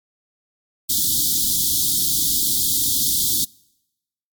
white band-stop noise, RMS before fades -19 dBFS, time 0.89-3.45 s, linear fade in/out 10 ms, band 340 to 3300 Hz, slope 96 dB/octave, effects noise-tail reverb RT60 0.9 s tail -26 dB re dry + MP3 96 kbps

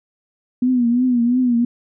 sine tone with vibrato, 244.8 Hz, B3, 15 cents flat, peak -13 dBFS, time 0.62-1.65 s, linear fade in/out 5 ms, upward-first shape triangle, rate 2.9 Hz, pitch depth 94 cents each way, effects none

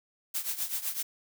blue noise with tremolo, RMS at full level -30 dBFS, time 0.34-1.03 s, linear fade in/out 10 ms, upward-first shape triangle, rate 7.9 Hz, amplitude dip 85%, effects none

